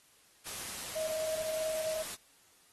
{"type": "tone in noise", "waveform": "sine", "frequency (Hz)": 632, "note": "D#5", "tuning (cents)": 27, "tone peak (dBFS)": -32, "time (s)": [0.95, 2.03], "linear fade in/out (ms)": 20, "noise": "white", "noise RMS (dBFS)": -41, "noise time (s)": [0.45, 2.16], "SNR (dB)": 6, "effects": ["white hiss -64 dBFS RMS until 2.72 s", "AAC 32 kbps"]}